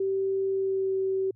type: tone with pitch glide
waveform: sine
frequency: 387 to 382.8 Hz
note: G4 to G4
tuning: -22 to -41 cents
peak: -24 dBFS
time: 0-1.31 s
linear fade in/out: 5 ms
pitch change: -19 cents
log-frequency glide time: 0.49-0.96 s
effects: added 111 Hz sine -55 dBFS peak until 1.35 s